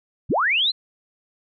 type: linear sweep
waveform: sine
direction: up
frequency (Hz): 41.2 to 4213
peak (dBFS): -17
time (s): 0.29-0.72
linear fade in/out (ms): 20
effects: none